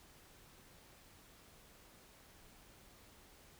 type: silence
effects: pink hiss -62 dBFS RMS until 3.59 s